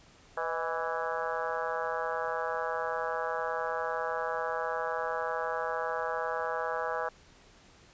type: harmonic tone with a mistuned harmonic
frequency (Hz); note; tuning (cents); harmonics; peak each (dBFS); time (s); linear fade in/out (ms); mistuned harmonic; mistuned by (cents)
165.1; E3; +3; 3 / 4 / 5 / 6 / 7 / 8 / 9 / 10; -36 / -37 / -38 / -39 / -39 / -40 / -41 / -41; 0.37-7.09; 5; 4; -73
effects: pink hiss -58 dBFS RMS until 7.93 s + resampled to 16000 Hz